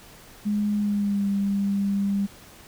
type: tone with pitch glide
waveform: sine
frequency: 207.7 to 199.24 Hz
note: G#3 to G3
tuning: 0 to +28 cents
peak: -21 dBFS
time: 0.45-2.27 s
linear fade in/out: 20 ms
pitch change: -72 cents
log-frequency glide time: 0.76-1.28 s
effects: pink hiss -48 dBFS RMS until 2.67 s